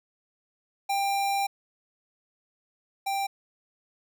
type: tone pair in turn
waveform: square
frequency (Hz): 793 / 787.1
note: G5 / G5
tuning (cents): +20 / +7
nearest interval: unison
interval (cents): 13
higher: first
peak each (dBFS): -25 / -27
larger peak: first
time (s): 0.89-1.47 / 3.06-3.27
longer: first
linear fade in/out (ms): 10
effects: none